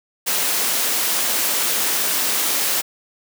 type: high-pass noise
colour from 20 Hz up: white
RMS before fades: -20 dBFS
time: 0.26-2.82 s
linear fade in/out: 20 ms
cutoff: 230 Hz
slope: 12 dB/octave
effects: none